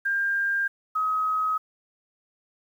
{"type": "tone pair in turn", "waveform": "sine", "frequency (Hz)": [1599, 1269.1], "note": ["G6", "D#6"], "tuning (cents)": [34, 34], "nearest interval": "major third", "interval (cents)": 400, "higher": "first", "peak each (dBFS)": -22, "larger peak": "neither", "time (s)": [[0.05, 0.68], [0.95, 1.58]], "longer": "neither", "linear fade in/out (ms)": 10, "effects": ["9-bit"]}